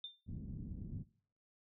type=tone with exponential decay; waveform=sine; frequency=3592 Hz; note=A7; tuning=35 cents sharp; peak=-40 dBFS; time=0.04-0.21 s; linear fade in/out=2 ms; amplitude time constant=35 ms
type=low-pass noise; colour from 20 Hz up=white; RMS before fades=-45 dBFS; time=0.26-1.05 s; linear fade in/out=50 ms; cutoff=200 Hz; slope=24 dB/octave
effects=noise-tail reverb RT60 0.5 s tail -20 dB re dry